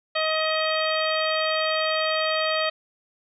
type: harmonic tone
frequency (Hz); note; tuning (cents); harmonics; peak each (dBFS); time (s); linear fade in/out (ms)
630; D#5; +21; 1 / 2 / 3 / 4 / 5 / 6 / 7; -25 / -28 / -30 / -31 / -32 / -33 / -33; 0.15-2.7; 10
effects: none